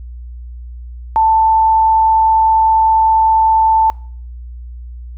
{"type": "tone", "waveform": "sine", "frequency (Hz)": 885, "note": "A5", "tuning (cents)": 10, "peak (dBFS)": -8, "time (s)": [1.16, 3.9], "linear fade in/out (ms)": 0, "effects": ["noise-tail reverb RT60 0.5 s tail -24 dB re dry", "added 60 Hz sine -27 dBFS peak until 5.17 s"]}